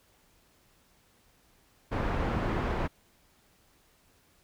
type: low-pass noise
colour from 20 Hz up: pink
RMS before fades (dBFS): -30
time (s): 1.91-2.88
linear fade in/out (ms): 20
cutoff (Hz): 1500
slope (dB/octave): 12
effects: pink hiss -65 dBFS RMS until 4.43 s